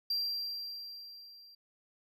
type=tone with level ramp; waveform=triangle; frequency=4731 Hz; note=D8; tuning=12 cents sharp; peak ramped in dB=-28 to -53 dBFS; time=0.1-1.55 s; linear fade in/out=5 ms; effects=none